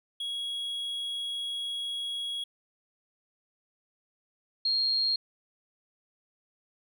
triangle / sine tone pair in turn, 3322 / 4239 Hz, G#7 / C8, 0 / +22 cents, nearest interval major third, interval 422 cents, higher second, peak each -30 / -24 dBFS, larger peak second, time 0.2-2.44 / 4.65-5.16 s, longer first, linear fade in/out 5 ms, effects none

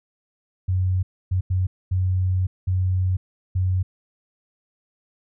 sine tone bursts at uneven times, 92.5 Hz, F#2, in tune, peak -18 dBFS, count 6, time 0.68-1.03 / 1.31-1.41 / 1.5-1.67 / 1.91-2.47 / 2.67-3.17 / 3.55-3.83 s, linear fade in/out 10 ms, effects none

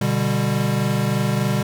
square chord, G major, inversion first, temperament equal with one note detuned, 123.47 / 146.83 / 197.48 Hz, B2 / D3 / G3, 0 / 0 / +13 cents, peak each -23 / -24 / -23 dBFS, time 0.01-1.63 s, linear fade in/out 5 ms, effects none

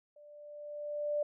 sine tone with level ramp, 590 Hz, D5, 8 cents sharp, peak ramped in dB -54 to -28 dBFS, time 0.16-1.23 s, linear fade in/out 5 ms, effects none

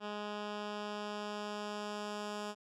10% pulse tone with low-pass filter sweep, 208.2 Hz, G#3, 5 cents sharp, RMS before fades -41 dBFS, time 0-2.55 s, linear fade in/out 50 ms, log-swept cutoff 3700 to 7400 Hz, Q 1, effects none

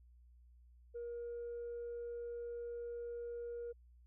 sine tone, 474.1 Hz, A#4, 29 cents sharp, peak -40 dBFS, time 0.94-3.73 s, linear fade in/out 20 ms, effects tanh soft clip ceiling -39 dBFS + added 60 Hz sine -60 dBFS peak until 4.06 s

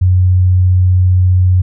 sine tone, 91.5 Hz, F#2, 19 cents flat, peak -6 dBFS, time 0.01-1.62 s, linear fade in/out 10 ms, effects none

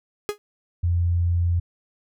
45% pulse tone with exponential decay, 415.3 Hz, G#4, in tune, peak -19 dBFS, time 0.29-0.38 s, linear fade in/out 0 ms, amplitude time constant 19 ms
sine tone, 86.5 Hz, F2, 16 cents flat, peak -18 dBFS, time 0.83-1.6 s, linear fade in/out 10 ms
effects none

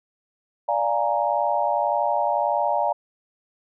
sine chord, Bb dominant seventh, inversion first, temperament equal, 587.3 / 698.5 / 830.6 / 932.3 Hz, D5 / F5 / Ab5 / Bb5, 0 / 0 / 0 / 0 cents, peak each -25 dBFS, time 0.68-2.93 s, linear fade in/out 10 ms, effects none

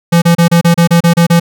square tone bursts, 170 Hz, F3, 46 cents flat, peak -5 dBFS, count 10, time 0.12-1.399 s, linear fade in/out 10 ms, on 100 ms, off 31 ms, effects none

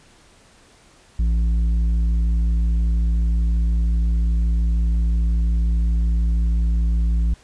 triangle tone with tanh clipping, 56.6 Hz, A1, 50 cents sharp, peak -17 dBFS, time 1.19-7.34 s, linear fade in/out 5 ms, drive 11 dB, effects pink hiss -52 dBFS RMS until 7.43 s + resampled to 22050 Hz

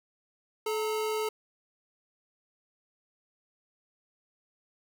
square tone pair together, 431.4 / 917 Hz, A4 / A#5, -34 / -29 cents, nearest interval octave + minor second, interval 1305 cents, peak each -30 / -37 dBFS, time 0.66-1.29 s, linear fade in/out 5 ms, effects none

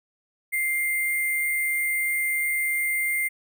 sine tone with sample-and-hold, 2099 Hz, C7, 5 cents sharp, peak -22 dBFS, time 0.52-3.29 s, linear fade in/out 20 ms, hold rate 11025 Hz, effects none

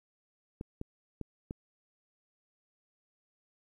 clicks, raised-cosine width 3 ms, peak -25 dBFS, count 4, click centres 0.611 / 0.814 / 1.213 / 1.509 s, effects 11-bit

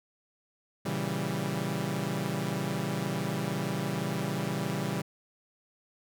sawtooth chord, A# diminished seventh, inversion none, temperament equal, 116.54 / 138.59 / 164.81 / 196 Hz, A#2 / C#3 / E3 / G3, 0 / 0 / 0 / 0 cents, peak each -35 / -31 / -31 / -30 dBFS, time 0.85-5.02 s, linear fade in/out 10 ms, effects none

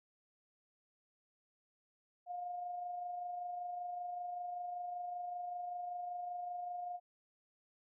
sine tone with amplitude modulation, 711 Hz, F5, 31 cents sharp, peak -38 dBFS, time 2.26-7 s, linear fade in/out 50 ms, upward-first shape sine, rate 25.2 Hz, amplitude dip 35%, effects none

